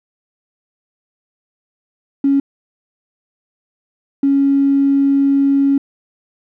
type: tone pair in turn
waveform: triangle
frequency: 277.2 / 277.2 Hz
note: C#4 / C#4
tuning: 0 / 0 cents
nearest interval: unison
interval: 0 cents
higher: neither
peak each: -6 dBFS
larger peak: neither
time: 2.24-2.4 / 4.23-5.78 s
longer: second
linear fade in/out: 5 ms
effects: tanh soft clip ceiling -8 dBFS